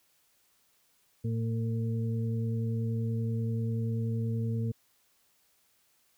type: harmonic tone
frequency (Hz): 113.8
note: A#2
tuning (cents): -41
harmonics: 1 / 2 / 4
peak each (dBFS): -29 / -35 / -41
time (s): 1.24-4.72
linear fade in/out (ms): 10
effects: white hiss -69 dBFS RMS until 6.17 s